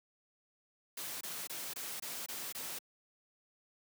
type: noise bursts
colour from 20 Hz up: white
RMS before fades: -42 dBFS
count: 7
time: 0.97-2.788 s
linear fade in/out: 5 ms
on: 240 ms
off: 23 ms
effects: high-pass 150 Hz 12 dB/octave